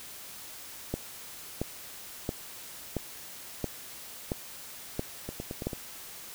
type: two click trains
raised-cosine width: 2 ms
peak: -22 / -16 dBFS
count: 5 / 8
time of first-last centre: 5.29-5.732 / 0.94-5.67 s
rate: 9.05 / 1.48 Hz
effects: white hiss -45 dBFS RMS until 6.34 s